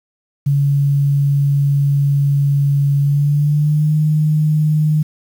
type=tone with pitch glide; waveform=sine; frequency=141.2 to 153.09 Hz; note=C#3 to D#3; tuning=+32 to -28 cents; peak=-11 dBFS; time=0.46-5.03 s; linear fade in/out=10 ms; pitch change=+140 cents; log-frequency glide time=2.99-3.93 s; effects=7-bit